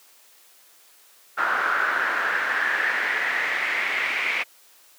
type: noise with band-pass filter sweep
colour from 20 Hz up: brown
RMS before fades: -24 dBFS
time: 1.37-4.44 s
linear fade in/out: 20 ms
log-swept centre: 1400 to 2300 Hz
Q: 5.5
effects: white hiss -54 dBFS RMS until 4.98 s + high-pass 400 Hz 12 dB/octave